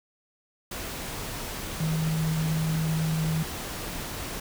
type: tone in noise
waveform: sine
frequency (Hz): 158.9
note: D#3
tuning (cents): +37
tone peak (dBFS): -24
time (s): 1.8-3.43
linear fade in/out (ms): 5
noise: pink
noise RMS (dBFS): -35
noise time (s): 0.71-4.4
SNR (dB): +8
effects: none